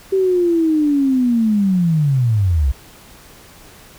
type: linear sweep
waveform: sine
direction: down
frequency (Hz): 389.3 to 61.74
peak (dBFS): -12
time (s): 0.12-2.72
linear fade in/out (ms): 10
effects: pink hiss -43 dBFS RMS until 3.98 s